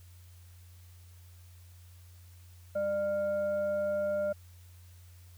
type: tone with frequency modulation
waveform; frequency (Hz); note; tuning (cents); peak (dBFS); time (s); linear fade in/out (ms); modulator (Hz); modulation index
sine; 598; D5; +31; -28; 2.75-4.33; 10; 799; 0.34
effects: added 88 Hz sine -51 dBFS peak until 5.37 s + white hiss -63 dBFS RMS until 5.37 s